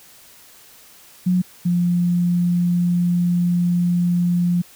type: tone pair in turn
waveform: sine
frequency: 181.3 / 175.43 Hz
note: F#3 / F3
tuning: -35 / +8 cents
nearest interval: minor second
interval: 57 cents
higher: first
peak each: -14 / -15 dBFS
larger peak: first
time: 1.26-1.42 / 1.65-4.62 s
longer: second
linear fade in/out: 10 ms
effects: white hiss -47 dBFS RMS until 4.75 s